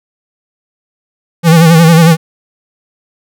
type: tone with vibrato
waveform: square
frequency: 164.81 Hz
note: E3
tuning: in tune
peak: -3 dBFS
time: 1.43-2.17 s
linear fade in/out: 50 ms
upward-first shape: sine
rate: 11 Hz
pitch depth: 68 cents each way
effects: none